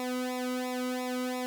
sawtooth tone with flanger, 251.8 Hz, B3, 34 cents sharp, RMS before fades -33 dBFS, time 0-1.46 s, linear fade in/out 0 ms, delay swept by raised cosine 0.64 to 1.19 ms, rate 2.9 Hz, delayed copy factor -0.95, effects none

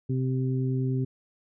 harmonic tone, 130 Hz, C3, 11 cents flat, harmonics 1 / 2 / 3, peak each -25 / -31 / -35 dBFS, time 0.09-1.05 s, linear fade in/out 10 ms, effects none

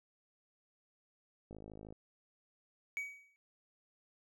click train, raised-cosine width 2 ms, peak -37 dBFS, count 23, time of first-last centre 1.51-1.925 s, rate 53 Hz
triangle tone with exponential decay, 2264 Hz, C#7, 36 cents sharp, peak -32 dBFS, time 2.97-3.36 s, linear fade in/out 0 ms, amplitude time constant 83 ms
effects none

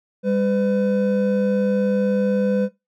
triangle tone pair together, 200 / 504 Hz, G3 / B4, +35 / +35 cents, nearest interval octave + major third, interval 1600 cents, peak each -18 dBFS, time 0.23-2.69 s, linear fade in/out 50 ms, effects noise-tail reverb RT60 0.2 s tail -17 dB re dry

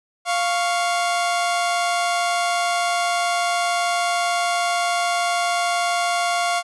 sawtooth tone pair together, 698 / 1108.7 Hz, F5 / C#6, -1 / 0 cents, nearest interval minor sixth, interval 801 cents, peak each -16 / -22 dBFS, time 0.25-6.63 s, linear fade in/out 50 ms, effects resampled to 24000 Hz

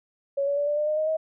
sine tone with pitch steps, 557 / 567.4 / 578 / 588.8 / 599.7 / 610.9 / 622.3 / 633.9 Hz, C#5 / C#5 / D5 / D5 / D5 / D#5 / D#5 / D#5, +8 / +40 / -28 / +4 / +36 / -32 / 0 / +32 cents, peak -22 dBFS, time 0.37-1.17 s, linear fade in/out 10 ms, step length 100 ms, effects none

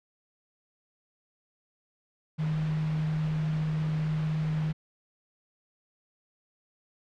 sine tone in noise, 155.56 Hz, D#3, in tune, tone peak -26 dBFS, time 2.38-4.73 s, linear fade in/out 20 ms, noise pink, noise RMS -42 dBFS, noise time 2.38-4.73 s, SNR +13 dB, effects low-pass 3000 Hz 12 dB/octave

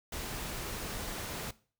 pink noise, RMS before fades -39 dBFS, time 0.12-1.51 s, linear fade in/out 5 ms, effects noise-tail reverb RT60 0.4 s tail -19 dB re dry

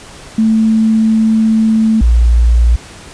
sine tone pair in turn, 221 / 58.54 Hz, A3 / A#1, +8 / +8 cents, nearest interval octave + major seventh, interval 2300 cents, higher first, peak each -7 / -5 dBFS, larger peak second, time 0.38-2.01 / 2.01-2.76 s, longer first, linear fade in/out 5 ms, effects pink hiss -34 dBFS RMS until 3.13 s + resampled to 22050 Hz

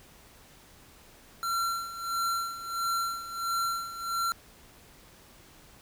square tone with tremolo, 1364 Hz, F6, 41 cents flat, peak -27 dBFS, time 1.43-4.32 s, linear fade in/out 0 ms, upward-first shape sine, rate 1.5 Hz, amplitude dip 75%, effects pink hiss -55 dBFS RMS until 5.81 s

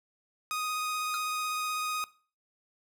sawtooth tone with vibrato, 1246 Hz, D#6, 2 cents sharp, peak -27 dBFS, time 0.51-2.04 s, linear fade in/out 0 ms, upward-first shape sine, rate 16 Hz, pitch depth 10 cents each way
square tone with exponential decay, 1376 Hz, F6, 26 cents flat, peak -32 dBFS, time 1.14-1.22 s, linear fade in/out 1 ms, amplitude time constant 16 ms
effects noise-tail reverb RT60 0.4 s tail -20 dB re dry

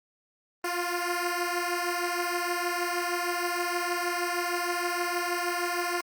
10% pulse beating tone pair, 348.9 / 355.3 Hz, F4 / F4, -2 / +30 cents, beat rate 6.4 Hz, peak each -21 / -24 dBFS, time 0.64-6.01 s, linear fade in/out 5 ms, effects Opus 24 kbps

